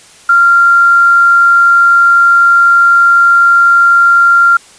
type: tone with quantisation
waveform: sine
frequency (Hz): 1386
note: F6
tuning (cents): -14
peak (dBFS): -3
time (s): 0.29-4.57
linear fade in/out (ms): 5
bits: 5
effects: white hiss -39 dBFS RMS until 4.78 s + resampled to 22050 Hz